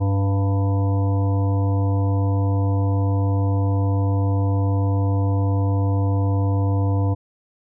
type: harmonic tone with a mistuned harmonic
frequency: 98.8 Hz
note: G2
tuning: 14 cents sharp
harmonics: 1 / 3 / 5 / 7 / 9 / 10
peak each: -17 / -27 / -31 / -34 / -36 / -37 dBFS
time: 0-7.15 s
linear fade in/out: 20 ms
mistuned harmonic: 3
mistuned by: -41 cents
effects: none